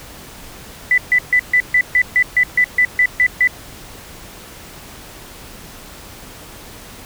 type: tone bursts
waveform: sine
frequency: 1990 Hz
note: B6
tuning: 13 cents sharp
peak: -9 dBFS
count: 13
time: 0.91-3.474 s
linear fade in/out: 2 ms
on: 68 ms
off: 140 ms
effects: pink hiss -37 dBFS RMS until 7.05 s